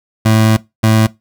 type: tone pair in turn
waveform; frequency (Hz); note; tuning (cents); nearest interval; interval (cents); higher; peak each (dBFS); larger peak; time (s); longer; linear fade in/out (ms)
25% pulse; 110 / 110; A2 / A2; 0 / 0; unison; 0; neither; -4; neither; 0.25-0.57 / 0.83-1.07; first; 10
effects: noise-tail reverb RT60 0.2 s tail -20 dB re dry